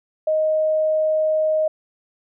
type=tone; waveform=sine; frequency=624 Hz; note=D#5; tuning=5 cents sharp; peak=-16 dBFS; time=0.27-1.68 s; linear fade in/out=5 ms; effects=none